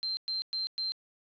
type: tone bursts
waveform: sine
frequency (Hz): 4137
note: C8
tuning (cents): -20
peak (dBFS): -30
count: 4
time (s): 0.03-0.92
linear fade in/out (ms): 0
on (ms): 140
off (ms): 110
effects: resampled to 11025 Hz + 10-bit